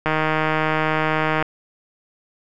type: click train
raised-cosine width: 0.5 ms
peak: -5 dBFS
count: 214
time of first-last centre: 0.06-1.425 s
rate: 156 Hz
effects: none